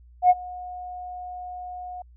sine tone with ADSR envelope, 724 Hz, F#5, 38 cents flat, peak -9 dBFS, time 0.22-2.02 s, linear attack 79 ms, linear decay 37 ms, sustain -24 dB, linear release 3 ms, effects tanh soft clip ceiling -7 dBFS + added 60 Hz sine -48 dBFS peak until 2.16 s

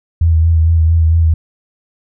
sine tone with vibrato, 81.6 Hz, E2, 17 cents flat, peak -7 dBFS, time 0.21-1.34 s, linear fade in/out 5 ms, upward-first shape sine, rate 4.4 Hz, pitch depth 35 cents each way, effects none

